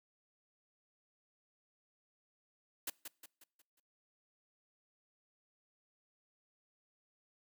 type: noise with echo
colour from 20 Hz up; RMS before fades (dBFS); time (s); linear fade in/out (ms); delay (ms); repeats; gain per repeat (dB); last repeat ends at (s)
white; -39; 2.87-2.9; 5; 180; 5; -7; 3.8
effects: noise-tail reverb RT60 0.5 s tail -25 dB re dry + high-pass 200 Hz 12 dB/octave